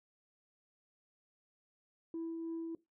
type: tone with tremolo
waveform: sine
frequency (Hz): 329.6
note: E4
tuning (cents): 0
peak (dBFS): -35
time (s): 2.14-2.75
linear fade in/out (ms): 2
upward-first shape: triangle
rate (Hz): 3.2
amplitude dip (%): 30
effects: noise-tail reverb RT60 0.2 s tail -19 dB re dry + tanh soft clip ceiling -35 dBFS